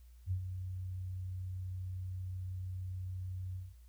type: tone with ADSR envelope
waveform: sine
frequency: 92.6 Hz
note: F#2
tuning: 2 cents sharp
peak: -30 dBFS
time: 0.26-3.75 s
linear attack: 55 ms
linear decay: 83 ms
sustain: -8 dB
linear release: 200 ms
effects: added 60 Hz sine -54 dBFS peak until 3.88 s + white hiss -73 dBFS RMS until 3.88 s